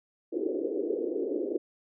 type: band-pass noise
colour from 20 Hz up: pink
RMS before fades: -31 dBFS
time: 0.32-1.58 s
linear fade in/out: 10 ms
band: 310 to 480 Hz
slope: 48 dB/octave
effects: none